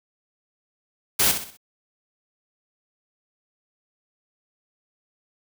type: noise with echo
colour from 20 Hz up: white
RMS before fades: -19 dBFS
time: 1.19-1.32 s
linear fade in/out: 10 ms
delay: 63 ms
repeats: 4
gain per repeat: -8 dB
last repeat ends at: 1.572 s
effects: none